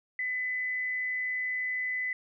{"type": "tone with frequency modulation", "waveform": "sine", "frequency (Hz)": 2007, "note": "B6", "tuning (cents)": 27, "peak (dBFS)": -29, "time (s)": [0.19, 2.13], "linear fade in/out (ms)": 2, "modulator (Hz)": 183, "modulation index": 0.21, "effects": []}